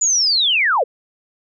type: linear sweep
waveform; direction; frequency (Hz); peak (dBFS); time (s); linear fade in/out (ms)
sine; down; 7030 to 414.2; -13; 0.01-0.84; 10
effects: none